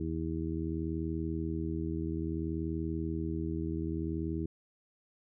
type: harmonic tone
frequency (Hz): 80.6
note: E2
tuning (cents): -38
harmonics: 1 / 2 / 3 / 4 / 5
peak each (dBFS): -37 / -38 / -41 / -36 / -43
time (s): 0-4.46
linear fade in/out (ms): 5
effects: none